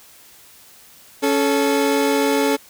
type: tone pair together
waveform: 30% pulse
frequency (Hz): 278.1 / 435.6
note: C#4 / A4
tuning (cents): +6 / -17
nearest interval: minor sixth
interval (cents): 777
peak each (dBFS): -16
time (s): 1.22-2.57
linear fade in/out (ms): 20
effects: white hiss -47 dBFS RMS until 2.69 s